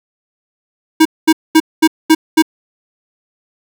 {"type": "tone bursts", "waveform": "square", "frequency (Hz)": 318, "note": "D#4", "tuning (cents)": 38, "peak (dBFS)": -5, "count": 6, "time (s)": [1, 2.424], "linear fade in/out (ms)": 10, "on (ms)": 54, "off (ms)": 220, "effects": []}